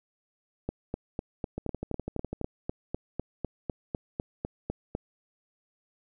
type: two click trains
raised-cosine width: 2 ms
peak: -20 / -17 dBFS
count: 11 / 18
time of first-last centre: 1.58-2.413 / 0.69-4.951 s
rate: 12 / 3.99 Hz
effects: none